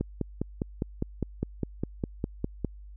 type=click train; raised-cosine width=3 ms; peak=-15 dBFS; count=14; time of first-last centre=0.01-2.647 s; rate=4.93 Hz; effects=added 50 Hz sine -43 dBFS peak until 2.96 s